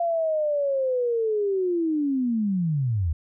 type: linear sweep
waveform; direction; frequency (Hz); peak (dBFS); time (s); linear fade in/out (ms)
sine; down; 691 to 73.42; -21; 0-3.13; 5
effects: none